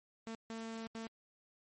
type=tone bursts at uneven times; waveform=sawtooth; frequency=225.6 Hz; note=A3; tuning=44 cents sharp; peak=-38 dBFS; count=3; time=0.27-0.35 / 0.5-0.87 / 0.95-1.07 s; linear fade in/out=0 ms; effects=MP3 32 kbps